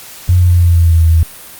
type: tone with pitch glide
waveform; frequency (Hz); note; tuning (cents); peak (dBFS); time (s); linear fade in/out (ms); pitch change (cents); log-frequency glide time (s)
sine; 89.4 to 81.51; F2 to E2; +41 to -19; -5; 0.29-1.23; 0; -160; 0.42-1.03
effects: white hiss -33 dBFS RMS until 1.59 s + Opus 48 kbps